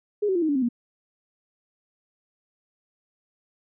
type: tone with pitch steps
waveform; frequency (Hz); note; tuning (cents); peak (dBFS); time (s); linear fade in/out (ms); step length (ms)
sine; 415.2 / 378.5 / 345.1 / 314.7 / 286.9 / 261.6 / 238.5; G#4 / F#4 / F4 / D#4 / D4 / C4 / A#3; 0 / +39 / -21 / +20 / -40 / 0 / +40; -20; 0.22-0.689; 10; 67
effects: none